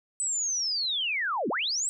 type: linear two-way sweep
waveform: sine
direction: down then up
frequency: 8130 to 189.5 to 8130 Hz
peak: -26 dBFS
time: 0.2-1.89 s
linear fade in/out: 0 ms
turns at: 1.49 s
effects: none